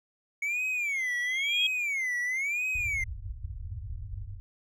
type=tone with vibrato; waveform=triangle; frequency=2217 Hz; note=C#7; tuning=in tune; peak=-26 dBFS; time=0.42-3.04 s; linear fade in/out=5 ms; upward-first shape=sine; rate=0.99 Hz; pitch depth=230 cents each way
type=tone with exponential growth; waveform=sine; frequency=3274 Hz; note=G#7; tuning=25 cents flat; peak=-22 dBFS; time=0.84-1.67 s; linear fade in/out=5 ms; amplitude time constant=180 ms
type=low-pass noise; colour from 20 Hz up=white; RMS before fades=-38 dBFS; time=2.75-4.4 s; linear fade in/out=0 ms; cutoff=110 Hz; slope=96 dB/octave
effects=none